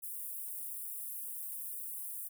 white high-pass noise, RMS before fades -42 dBFS, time 0.02-2.29 s, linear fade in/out 20 ms, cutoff 9100 Hz, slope 48 dB/octave, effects none

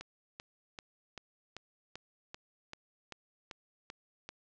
click train, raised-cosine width 0.2 ms, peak -26 dBFS, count 12, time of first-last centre 0.01-4.29 s, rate 2.57 Hz, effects low-pass 7000 Hz 12 dB/octave

